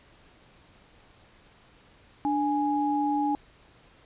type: tone pair together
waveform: sine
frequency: 293.9 / 830.6 Hz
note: D4 / G#5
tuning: +1 / 0 cents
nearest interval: octave + tritone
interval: 1799 cents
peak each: -26 dBFS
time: 2.25-3.35 s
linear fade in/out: 0 ms
effects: pink hiss -57 dBFS RMS until 4.05 s + resampled to 8000 Hz